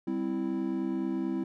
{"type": "chord", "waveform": "triangle", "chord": "C major", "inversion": "second", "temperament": "equal with one note detuned", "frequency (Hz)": [196, 260.3, 329.6], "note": ["G3", "C4", "E4"], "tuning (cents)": [0, -9, 0], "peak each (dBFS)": [-33, -31, -30], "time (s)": [0.07, 1.44], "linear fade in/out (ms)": 5, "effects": []}